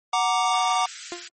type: chord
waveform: square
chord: Gb augmented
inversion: none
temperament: equal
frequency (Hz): 740 / 932.3 / 1174.7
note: Gb5 / Bb5 / D6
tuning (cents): 0 / 0 / 0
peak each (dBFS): -24 / -26 / -25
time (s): 0.13-0.86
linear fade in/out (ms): 5
type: high-pass noise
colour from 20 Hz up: white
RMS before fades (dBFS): -36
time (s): 0.53-1.28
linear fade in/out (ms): 5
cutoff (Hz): 1300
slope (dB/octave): 96
type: tone with exponential decay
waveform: sawtooth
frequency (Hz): 349.2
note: F4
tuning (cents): 0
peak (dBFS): -24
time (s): 1.12-1.3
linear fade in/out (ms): 1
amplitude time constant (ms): 37
effects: MP3 32 kbps